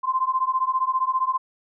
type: beating tone pair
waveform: sine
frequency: 1034 / 1049 Hz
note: C6 / C6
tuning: -21 / +4 cents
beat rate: 15 Hz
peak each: -23 dBFS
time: 0.03-1.38 s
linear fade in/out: 20 ms
effects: none